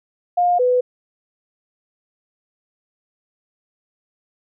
sine tone pair in turn, 709 / 498.2 Hz, F5 / B4, +26 / +15 cents, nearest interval tritone, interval 611 cents, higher first, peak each -13 dBFS, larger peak neither, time 0.37-0.59 / 0.59-0.81 s, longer neither, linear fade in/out 10 ms, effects none

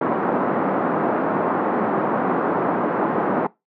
pink band-pass noise, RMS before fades -21 dBFS, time 0.01-3.47 s, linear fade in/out 5 ms, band 200 to 1300 Hz, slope 24 dB/octave, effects noise-tail reverb RT60 0.2 s tail -21 dB re dry

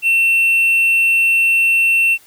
triangle tone, 2700 Hz, E7, 41 cents sharp, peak -9 dBFS, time 0.02-2.18 s, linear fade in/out 50 ms, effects white hiss -48 dBFS RMS until 2.26 s

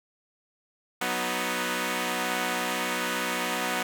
5% pulse chord, B major, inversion second, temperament equal, 185 / 246.9 / 311.1 Hz, F#3 / B3 / D#4, 0 / 0 / 0 cents, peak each -21 / -18 / -22 dBFS, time 1.01-3.83 s, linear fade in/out 5 ms, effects none

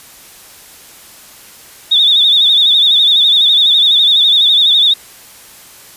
sine tone with vibrato, 3600 Hz, A7, 39 cents sharp, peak -6 dBFS, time 1.91-4.94 s, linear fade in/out 10 ms, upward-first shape sine, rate 12 Hz, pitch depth 85 cents each way, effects white hiss -38 dBFS RMS until 5.96 s + resampled to 32000 Hz

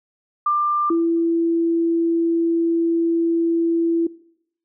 sine tone pair in turn, 1190 / 333.9 Hz, D6 / E4, +22 / +22 cents, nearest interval octave + minor seventh, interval 2200 cents, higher first, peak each -15 dBFS, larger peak neither, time 0.46-0.9 / 0.9-4.07 s, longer second, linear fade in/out 5 ms, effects noise-tail reverb RT60 0.7 s tail -21 dB re dry

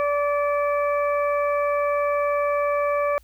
harmonic tone, 579 Hz, D5, 25 cents flat, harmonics 1 / 2 / 3 / 4, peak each -21 / -25 / -36 / -33 dBFS, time 0-3.18 s, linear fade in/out 0 ms, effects added 60 Hz sine -51 dBFS peak until 3.23 s + white hiss -61 dBFS RMS until 3.23 s

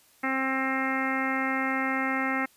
harmonic tone, 265.2 Hz, C4, 23 cents sharp, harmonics 1 / 2 / 3 / 4 / 5 / 6 / 7 / 8 / 9 / 10, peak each -30 / -37 / -34 / -38 / -33 / -38 / -33 / -32 / -45 / -44 dBFS, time 0.23-2.46 s, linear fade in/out 10 ms, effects white hiss -60 dBFS RMS until 2.56 s + resampled to 32000 Hz

